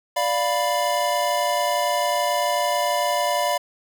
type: chord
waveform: square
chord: B diminished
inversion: first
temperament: equal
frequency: 587.3 / 698.5 / 987.8 Hz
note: D5 / F5 / B5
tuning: 0 / 0 / 0 cents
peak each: -25 dBFS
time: 0.16-3.58 s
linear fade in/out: 10 ms
effects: none